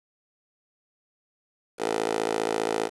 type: tone with high-pass filter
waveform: 10% pulse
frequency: 55 Hz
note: A1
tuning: in tune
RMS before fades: -27 dBFS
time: 1.78-2.9 s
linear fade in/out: 50 ms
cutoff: 480 Hz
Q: 5
effects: resampled to 24000 Hz + 8-bit

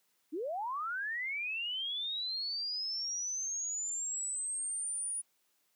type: linear sweep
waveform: sine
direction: up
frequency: 276.6 to 9730 Hz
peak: -34 dBFS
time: 0.32-5.22 s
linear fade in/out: 20 ms
effects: white hiss -75 dBFS RMS until 5.75 s + high-pass 150 Hz 12 dB/octave

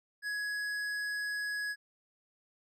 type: tone with tanh clipping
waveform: sine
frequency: 1675 Hz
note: G#6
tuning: 14 cents sharp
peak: -35 dBFS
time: 0.22-1.76 s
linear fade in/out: 50 ms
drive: 13 dB
effects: none

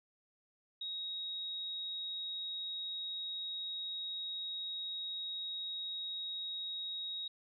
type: tone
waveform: sine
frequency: 3784 Hz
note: A#7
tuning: 25 cents sharp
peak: -38 dBFS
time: 0.81-7.28 s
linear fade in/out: 5 ms
effects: none

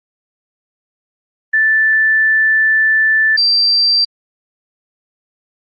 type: tone pair in turn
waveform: sine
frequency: 1760 / 4699 Hz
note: A6 / D8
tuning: 0 / 0 cents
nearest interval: octave + perfect fourth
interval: 1700 cents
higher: second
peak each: -9 dBFS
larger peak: neither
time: 1.53-3.37 / 3.37-4.05 s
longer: first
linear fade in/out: 10 ms
effects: Opus 24 kbps

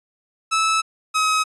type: tone pair in turn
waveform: sawtooth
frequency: 1306 / 1273.2 Hz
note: E6 / D#6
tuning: -17 / +39 cents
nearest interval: unison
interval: 44 cents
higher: first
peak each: -13 dBFS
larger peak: neither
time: 0.51-0.82 / 1.14-1.44 s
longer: first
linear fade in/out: 20 ms
effects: resampled to 24000 Hz

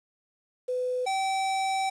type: tone pair in turn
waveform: sine / square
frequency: 502 / 770.8 Hz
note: B4 / G5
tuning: +28 / -29 cents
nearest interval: perfect fifth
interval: 743 cents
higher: second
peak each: -26 dBFS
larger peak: neither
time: 0.68-1.06 / 1.06-1.9 s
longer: second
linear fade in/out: 10 ms
effects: resampled to 22050 Hz + 9-bit

